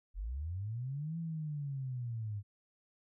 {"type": "linear two-way sweep", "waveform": "sine", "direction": "up then down", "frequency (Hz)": [41.2, 167.9, 99.6], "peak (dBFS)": -36, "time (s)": [0.14, 2.43], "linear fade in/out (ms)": 50, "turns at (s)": 1.18, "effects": []}